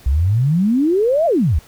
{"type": "exponential two-way sweep", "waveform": "sine", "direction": "up then down", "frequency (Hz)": [61.8, 698.5, 61.8], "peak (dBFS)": -12, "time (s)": [0.06, 1.59], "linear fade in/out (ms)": 5, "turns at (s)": 1.26, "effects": ["pink hiss -46 dBFS RMS until 1.67 s"]}